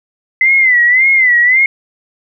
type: tone with vibrato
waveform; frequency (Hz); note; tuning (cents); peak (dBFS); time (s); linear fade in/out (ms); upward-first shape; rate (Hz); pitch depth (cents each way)
sine; 2029; B6; +46; -6; 0.41-1.66; 2; sine; 1.8; 110
effects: none